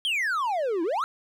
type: exponential two-way sweep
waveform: triangle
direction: down then up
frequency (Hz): 3306 to 314.4 to 1394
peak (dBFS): -22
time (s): 0.05-1.04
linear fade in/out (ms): 0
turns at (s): 0.83
effects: none